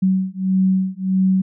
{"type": "beating tone pair", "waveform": "sine", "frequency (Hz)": [187.9, 189.5], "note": ["F#3", "F#3"], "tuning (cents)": [27, 42], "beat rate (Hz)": 1.6, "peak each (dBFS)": -18, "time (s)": [0.02, 1.42], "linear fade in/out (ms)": 10, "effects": []}